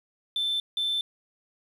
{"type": "tone pair in turn", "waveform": "sine", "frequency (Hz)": [3539, 3539], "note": ["A7", "A7"], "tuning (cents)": [9, 9], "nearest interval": "unison", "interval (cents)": 0, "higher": "neither", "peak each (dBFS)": -23, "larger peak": "neither", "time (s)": [[0.36, 0.6], [0.77, 1.01]], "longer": "neither", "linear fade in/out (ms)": 2, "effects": ["tanh soft clip ceiling -22 dBFS", "9-bit"]}